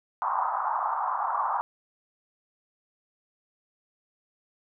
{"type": "band-pass noise", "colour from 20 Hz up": "pink", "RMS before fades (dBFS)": -28, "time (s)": [0.22, 1.61], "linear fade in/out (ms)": 0, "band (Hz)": [790, 1200], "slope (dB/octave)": 48, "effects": []}